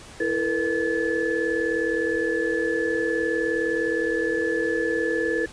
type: tone cluster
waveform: sine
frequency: 331 / 448.2 / 487.7 / 1728 Hz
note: E4 / A4 / B4 / A6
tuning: +7 / +32 / -22 / -32 cents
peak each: -27 dBFS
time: 0.2-5.46 s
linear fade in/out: 5 ms
effects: pink hiss -44 dBFS RMS until 5.52 s + resampled to 22050 Hz